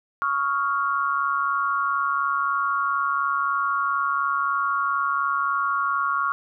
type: tone cluster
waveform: sine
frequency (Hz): 1115 / 1259 / 1402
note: C#6 / D#6 / F6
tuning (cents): +10 / +20 / +6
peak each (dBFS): -23 / -31 / -25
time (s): 0.22-6.32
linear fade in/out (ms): 0
effects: none